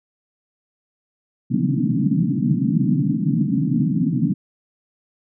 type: band-pass noise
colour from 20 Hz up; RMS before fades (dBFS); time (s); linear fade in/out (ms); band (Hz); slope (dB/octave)
pink; -19; 1.5-4.34; 20; 130 to 300; 96
effects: none